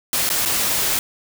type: noise with dropouts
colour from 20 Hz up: white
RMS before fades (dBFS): -20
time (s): 0.13-0.99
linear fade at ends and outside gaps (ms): 1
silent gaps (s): 0.291-0.301 / 0.452-0.458
effects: none